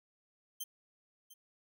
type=tone with echo; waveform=5% pulse; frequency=3136 Hz; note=G7; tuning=in tune; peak=-29 dBFS; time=0.6-0.64 s; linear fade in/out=10 ms; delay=700 ms; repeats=1; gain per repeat=-15 dB; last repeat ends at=1.34 s; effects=none